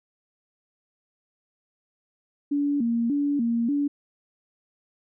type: tone with vibrato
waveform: sine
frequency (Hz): 258.5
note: C4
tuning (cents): -21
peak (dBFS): -21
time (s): 2.51-3.88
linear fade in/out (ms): 10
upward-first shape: square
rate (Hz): 1.7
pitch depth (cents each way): 180
effects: none